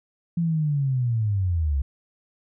sine linear sweep, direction down, 172.2 to 65.41 Hz, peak -20 dBFS, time 0.37-1.82 s, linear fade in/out 5 ms, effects none

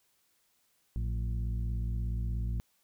harmonic tone with a mistuned harmonic, 56.8 Hz, A#1, 44 cents flat, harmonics 1 / 2 / 3 / 4 / 6, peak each -31 / -36 / -45 / -49 / -57 dBFS, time 0.96-2.6 s, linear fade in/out 0 ms, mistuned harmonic 3, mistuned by +78 cents, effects white hiss -72 dBFS RMS until 2.83 s

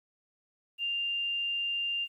sine tone, 2794 Hz, F7, in tune, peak -29 dBFS, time 0.78-2.08 s, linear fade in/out 50 ms, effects 11-bit

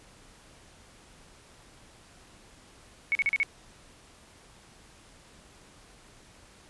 sine tone bursts, 2217 Hz, C#7, in tune, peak -22 dBFS, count 5, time 3.12-3.431 s, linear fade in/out 0 ms, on 31 ms, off 39 ms, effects pink hiss -55 dBFS RMS until 6.69 s + resampled to 24000 Hz

